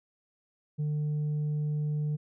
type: tone with tanh clipping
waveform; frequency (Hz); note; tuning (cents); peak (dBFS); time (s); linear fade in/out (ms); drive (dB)
sine; 150; D3; +37; -28; 0.78-2.17; 20; 2
effects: none

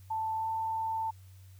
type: tone with pitch glide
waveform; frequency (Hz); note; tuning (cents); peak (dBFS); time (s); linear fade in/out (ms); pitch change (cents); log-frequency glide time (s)
sine; 883 to 890.7; A5 to A5; +6 to +21; -30; 0.1-1.11; 10; +15; 0.36-0.47
effects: added 94 Hz sine -50 dBFS peak until 1.59 s + white hiss -65 dBFS RMS until 1.59 s

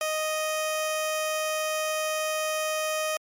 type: tone with notch filter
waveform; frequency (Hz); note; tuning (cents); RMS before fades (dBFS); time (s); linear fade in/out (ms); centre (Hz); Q
15% pulse; 622.3; D#5; 0; -28; 0.01-3.17; 2; 1600; 1.7
effects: MP3 64 kbps

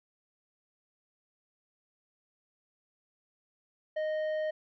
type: tone with tanh clipping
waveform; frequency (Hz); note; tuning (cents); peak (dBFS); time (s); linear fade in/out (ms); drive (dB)
triangle; 620; D#5; -6; -31; 3.96-4.51; 10; 12
effects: none

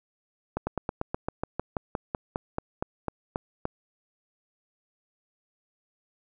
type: slowing click train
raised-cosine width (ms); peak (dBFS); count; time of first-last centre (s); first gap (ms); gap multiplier
1; -14; 18; 0.57-3.654; 100; 1.07
effects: none

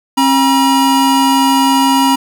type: tone pair together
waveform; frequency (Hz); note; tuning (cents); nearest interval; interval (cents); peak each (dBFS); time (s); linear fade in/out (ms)
square; 269.4 / 960; C#4 / B5; -49 / -49; octave + minor seventh; 2200; -12; 0.17-2.16; 10
effects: none

